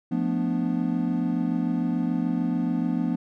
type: chord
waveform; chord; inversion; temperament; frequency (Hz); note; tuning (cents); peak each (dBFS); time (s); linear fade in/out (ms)
triangle; B half-diminished seventh; second; equal; 174.61 / 220 / 246.9 / 293.7; F3 / A3 / B3 / D4; 0 / 0 / 0 / 0; -26 / -29 / -24 / -28; 0.11-3.16; 10
effects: none